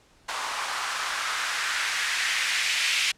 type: noise with band-pass filter sweep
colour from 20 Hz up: blue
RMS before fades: -27 dBFS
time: 0.28-3.12 s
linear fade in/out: 10 ms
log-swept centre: 940 to 2500 Hz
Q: 2
effects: pink hiss -59 dBFS RMS until 3.17 s + low-pass 8000 Hz 12 dB/octave